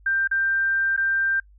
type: tone with dropouts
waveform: sine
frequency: 1575 Hz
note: G6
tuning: 8 cents sharp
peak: -19 dBFS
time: 0.06-1.4 s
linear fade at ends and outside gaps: 5 ms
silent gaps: 0.275-0.312 / 0.965-0.975 s
effects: noise-tail reverb RT60 0.1 s tail -25 dB re dry + added 50 Hz sine -49 dBFS peak until 1.58 s